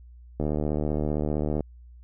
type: click train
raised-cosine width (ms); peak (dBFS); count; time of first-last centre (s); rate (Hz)
2; -14; 92; 0.4-1.607; 75.4
effects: added 60 Hz sine -45 dBFS peak until 2.03 s